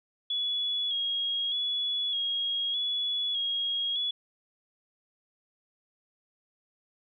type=tone with vibrato; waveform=sine; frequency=3340 Hz; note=G#7; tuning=9 cents sharp; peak=-27 dBFS; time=0.3-4.11 s; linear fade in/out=5 ms; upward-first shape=square; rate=0.82 Hz; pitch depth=31 cents each way; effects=none